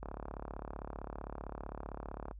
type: click train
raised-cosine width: 1 ms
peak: -28 dBFS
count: 82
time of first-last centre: 0.03-2.312 s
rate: 35.5 Hz
effects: noise-tail reverb RT60 0.1 s tail -24 dB re dry + added 50 Hz sine -46 dBFS peak until 2.39 s